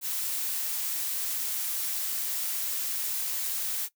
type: noise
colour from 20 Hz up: blue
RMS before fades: -31 dBFS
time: 0.01-3.89 s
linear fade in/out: 50 ms
effects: noise-tail reverb RT60 0.1 s tail -18 dB re dry